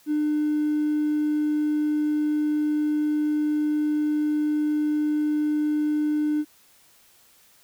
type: tone with hard clipping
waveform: triangle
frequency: 300.7 Hz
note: D4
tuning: 41 cents sharp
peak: -21 dBFS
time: 0.06-6.45 s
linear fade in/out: 50 ms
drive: 4 dB
effects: white hiss -57 dBFS RMS until 7.63 s